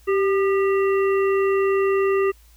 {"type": "harmonic tone with a mistuned harmonic", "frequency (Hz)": 390, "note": "G4", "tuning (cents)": -9, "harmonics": [1, 3, 5, 7], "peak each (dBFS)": [-17, -27, -31, -34], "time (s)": [0.07, 2.32], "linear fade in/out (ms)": 20, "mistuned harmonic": 3, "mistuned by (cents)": 54, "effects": ["added 56 Hz sine -49 dBFS peak until 2.56 s", "white hiss -57 dBFS RMS until 2.56 s"]}